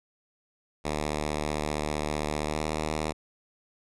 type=tone with pitch glide; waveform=5% pulse; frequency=75.4 to 77.25 Hz; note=D2 to D#2; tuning=+46 to -12 cents; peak=-17 dBFS; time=0.84-3.13 s; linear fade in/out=20 ms; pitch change=+42 cents; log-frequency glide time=2.43-2.64 s; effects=resampled to 24000 Hz